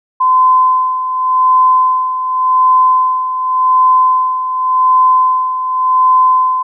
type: tone with tremolo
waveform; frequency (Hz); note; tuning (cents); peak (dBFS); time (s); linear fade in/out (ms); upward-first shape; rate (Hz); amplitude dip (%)
sine; 1025; C6; -36; -5; 0.2-6.63; 10; sine; 0.88; 65
effects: none